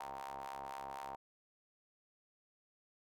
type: ring-modulated tone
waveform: sawtooth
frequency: 68.4 Hz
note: C#2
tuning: 23 cents flat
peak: -37 dBFS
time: 0-1.16 s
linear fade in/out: 5 ms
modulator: 853 Hz
effects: none